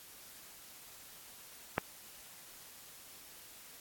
click, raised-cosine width 0.5 ms, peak -15 dBFS, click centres 1.781 s, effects white hiss -54 dBFS RMS until 3.8 s + AAC 64 kbps

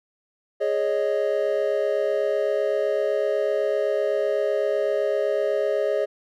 triangle chord, Ab suspended fourth, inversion none, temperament equal, 415.3 / 554.4 / 622.3 Hz, Ab4 / Db5 / Eb5, 0 / 0 / 0 cents, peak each -23 dBFS, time 0.6-6.06 s, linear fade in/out 20 ms, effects none

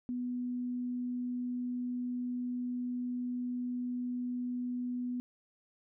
sine tone, 246.9 Hz, B3, in tune, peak -33 dBFS, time 0.09-5.2 s, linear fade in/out 0 ms, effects none

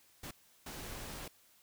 pink noise bursts at uneven times, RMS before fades -45 dBFS, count 2, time 0.23-0.31 / 0.66-1.28 s, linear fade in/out 5 ms, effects white hiss -66 dBFS RMS until 1.62 s

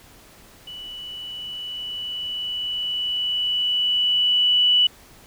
sine tone with level ramp, 2960 Hz, F#7, in tune, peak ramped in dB -34 to -13 dBFS, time 0.67-4.87 s, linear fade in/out 5 ms, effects pink hiss -49 dBFS RMS until 5.26 s

